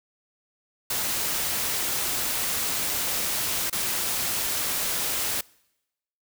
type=noise with dropouts; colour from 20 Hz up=white; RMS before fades=-27 dBFS; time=0.9-5.41 s; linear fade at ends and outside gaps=5 ms; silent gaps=3.699-3.726 s; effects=noise-tail reverb RT60 0.9 s tail -25 dB re dry